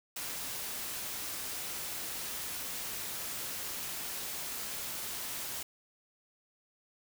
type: noise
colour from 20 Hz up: white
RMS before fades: -39 dBFS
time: 0.16-5.63 s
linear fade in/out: 5 ms
effects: none